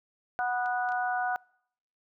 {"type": "harmonic tone", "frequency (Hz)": 245.8, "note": "B3", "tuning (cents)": -8, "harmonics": [3, 4, 5, 6], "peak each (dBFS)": [-28, -39, -40, -32], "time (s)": [0.39, 1.36], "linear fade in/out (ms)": 0}
{"type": "clicks", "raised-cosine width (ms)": 0.2, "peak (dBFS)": -34, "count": 3, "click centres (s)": [0.66, 0.889, 0.921]}
{"effects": ["noise-tail reverb RT60 0.7 s tail -26 dB re dry"]}